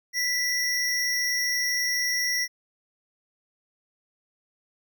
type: tone pair together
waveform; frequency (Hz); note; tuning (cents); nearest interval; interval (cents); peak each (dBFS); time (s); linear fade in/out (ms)
square; 1975.5 / 5588; B6 / F8; 0 / 0; octave + tritone; 1800; -27; 0.13-2.48; 50
effects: none